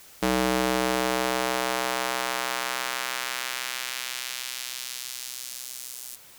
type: tone with high-pass filter sweep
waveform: square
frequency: 63.1 Hz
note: B1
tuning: 38 cents sharp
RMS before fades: -29 dBFS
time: 0.22-6.16 s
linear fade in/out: 10 ms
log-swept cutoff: 250 to 8300 Hz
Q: 0.79
effects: white hiss -50 dBFS RMS until 6.38 s